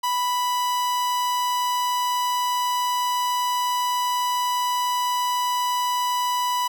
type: tone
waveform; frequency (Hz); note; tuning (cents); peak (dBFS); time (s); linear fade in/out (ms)
45% pulse; 987.8; B5; 0; -21; 0.03-6.68; 10
effects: none